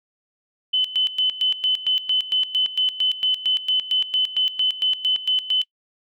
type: tone with tremolo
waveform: sine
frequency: 3029 Hz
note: F#7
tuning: 40 cents sharp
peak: -16 dBFS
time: 0.73-5.64 s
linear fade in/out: 10 ms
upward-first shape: square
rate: 4.4 Hz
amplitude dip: 80%
effects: noise-tail reverb RT60 0.1 s tail -24 dB re dry